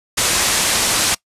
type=low-pass noise; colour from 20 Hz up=white; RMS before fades=-17 dBFS; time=0.17-1.15 s; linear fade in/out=10 ms; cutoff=9700 Hz; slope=24 dB/octave; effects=noise-tail reverb RT60 0.1 s tail -22 dB re dry + resampled to 32000 Hz